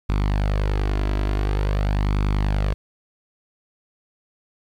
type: tone with flanger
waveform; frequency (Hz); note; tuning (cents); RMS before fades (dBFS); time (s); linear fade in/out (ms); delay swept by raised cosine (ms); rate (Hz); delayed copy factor
sawtooth; 50.3; G1; +45; -21; 0.09-2.74; 5; 0.83 to 3.03; 0.47; +0.5
effects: low-pass 4000 Hz 12 dB/octave + 9-bit